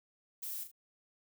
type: noise with echo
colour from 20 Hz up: violet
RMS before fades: -41 dBFS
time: 0.42-0.64 s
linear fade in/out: 10 ms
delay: 38 ms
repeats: 2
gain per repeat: -8 dB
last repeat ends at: 0.716 s
effects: none